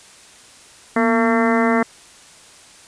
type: harmonic tone with a mistuned harmonic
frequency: 226.6 Hz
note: A#3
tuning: 49 cents flat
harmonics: 1 / 2 / 3 / 4 / 5 / 6 / 7 / 8 / 9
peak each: -17 / -21 / -22 / -26 / -25 / -26 / -30 / -26 / -27 dBFS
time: 0.96-1.83 s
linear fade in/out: 5 ms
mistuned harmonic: 1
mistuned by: +83 cents
effects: white hiss -45 dBFS RMS until 2.87 s + resampled to 22050 Hz